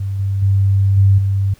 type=tone with level steps; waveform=sine; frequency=98 Hz; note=G2; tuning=in tune; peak=-18 / -15 / -10 / -7 / -13 dBFS; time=0-1.54 s; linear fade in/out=5 ms; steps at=0.19 / 0.42 / 0.97 / 1.18 s; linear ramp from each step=5 ms; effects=pink hiss -50 dBFS RMS until 1.59 s